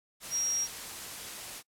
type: tone in noise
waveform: sine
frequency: 5640 Hz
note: F8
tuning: 16 cents sharp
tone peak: -28 dBFS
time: 0.3-0.68 s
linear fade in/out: 50 ms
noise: white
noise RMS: -41 dBFS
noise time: 0.2-1.63 s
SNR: +10 dB
effects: noise-tail reverb RT60 0.1 s tail -24 dB re dry + low-pass 12000 Hz 12 dB/octave